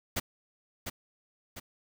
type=noise with echo; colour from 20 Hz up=pink; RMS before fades=-30 dBFS; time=0.16-0.2 s; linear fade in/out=10 ms; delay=700 ms; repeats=2; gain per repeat=-6 dB; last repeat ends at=1.6 s; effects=none